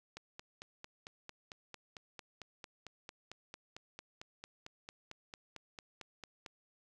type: click train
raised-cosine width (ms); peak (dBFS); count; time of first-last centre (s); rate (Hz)
0.2; -29; 29; 0.17-6.462; 4.45
effects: none